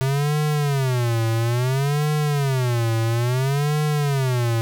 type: tone with vibrato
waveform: square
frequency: 130.81 Hz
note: C3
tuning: in tune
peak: -19 dBFS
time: 0.01-4.61 s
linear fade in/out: 0 ms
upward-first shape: sine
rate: 0.59 Hz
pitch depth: 250 cents each way
effects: none